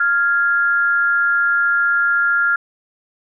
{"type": "tone pair together", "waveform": "sine", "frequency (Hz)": [1396.9, 1661.2], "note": ["F6", "G#6"], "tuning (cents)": [0, 0], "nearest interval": "minor third", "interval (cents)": 300, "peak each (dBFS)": [-14, -20], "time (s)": [0, 2.56], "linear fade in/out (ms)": 5, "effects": []}